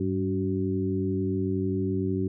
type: tone cluster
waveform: sine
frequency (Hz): 99.3 / 192.4 / 285 / 376.2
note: G2 / G3 / C#4 / F#4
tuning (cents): +23 / -32 / +48 / +29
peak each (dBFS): -30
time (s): 0-2.28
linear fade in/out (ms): 5
effects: none